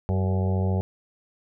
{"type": "harmonic tone with a mistuned harmonic", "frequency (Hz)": 94.1, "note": "F#2", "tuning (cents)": 30, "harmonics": [1, 2, 4, 5, 6, 7, 8, 9], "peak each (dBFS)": [-22, -28, -34, -36, -38, -39, -40, -41], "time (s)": [0.09, 0.81], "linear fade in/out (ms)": 0, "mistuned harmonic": 4, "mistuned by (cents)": 28, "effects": []}